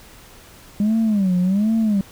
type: tone with vibrato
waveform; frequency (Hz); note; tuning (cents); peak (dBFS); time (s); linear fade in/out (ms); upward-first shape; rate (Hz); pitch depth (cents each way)
sine; 200.9; G3; +43; -13; 0.8-2.01; 2; sine; 1.3; 200
effects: tanh soft clip ceiling -13 dBFS + pink hiss -45 dBFS RMS until 2.11 s